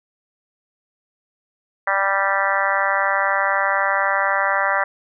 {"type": "harmonic tone", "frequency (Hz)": 196, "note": "G3", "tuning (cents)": 0, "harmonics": [3, 4, 5, 6, 7, 8, 9, 10], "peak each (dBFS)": [-25, -25, -25, -25, -25, -25, -25, -25], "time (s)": [1.87, 4.84], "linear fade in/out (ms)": 5, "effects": []}